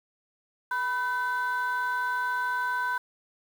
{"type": "tone pair together", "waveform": "sine", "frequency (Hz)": [987.8, 1522.3], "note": ["B5", "F#6"], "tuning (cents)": [0, 49], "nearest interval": "perfect fifth", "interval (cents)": 749, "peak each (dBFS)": -27, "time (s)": [0.71, 2.98], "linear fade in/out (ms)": 5, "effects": ["tanh soft clip ceiling -22 dBFS", "8-bit"]}